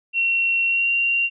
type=tone with pitch glide; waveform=sine; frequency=2729 to 2762 Hz; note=F7 to F7; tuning=-41 to -20 cents; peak=-17 dBFS; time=0.13-1.3 s; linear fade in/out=50 ms; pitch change=+21 cents; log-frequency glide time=0.67-0.89 s; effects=none